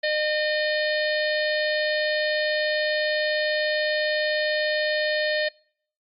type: harmonic tone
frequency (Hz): 609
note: D#5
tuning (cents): -37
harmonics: 1 / 3 / 4 / 5 / 6 / 7 / 8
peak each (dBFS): -24 / -26 / -36 / -36 / -35 / -32 / -41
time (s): 0.03-5.49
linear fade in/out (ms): 10
effects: noise-tail reverb RT60 0.6 s tail -26 dB re dry + AAC 64 kbps